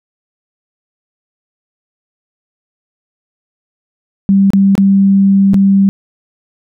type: tone with dropouts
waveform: sine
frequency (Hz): 196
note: G3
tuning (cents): 0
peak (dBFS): -5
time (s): 4.29-5.89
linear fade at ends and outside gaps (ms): 0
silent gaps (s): 4.504-4.534 / 4.753-4.779 / 5.535-5.543
effects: none